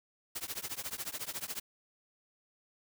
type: noise with tremolo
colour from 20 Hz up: white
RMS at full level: -36 dBFS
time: 0.35-1.6 s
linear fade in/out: 10 ms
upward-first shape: triangle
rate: 14 Hz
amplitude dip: 100%
effects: none